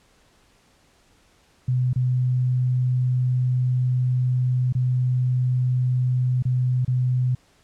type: tone with dropouts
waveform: sine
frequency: 126.2 Hz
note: B2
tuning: 38 cents sharp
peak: -18 dBFS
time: 1.68-7.35 s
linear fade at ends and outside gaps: 5 ms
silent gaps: 1.932-1.959 / 4.726-4.75 / 6.425-6.452 / 6.849-6.878 s
effects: pink hiss -59 dBFS RMS until 7.63 s + low-pass 9000 Hz 12 dB/octave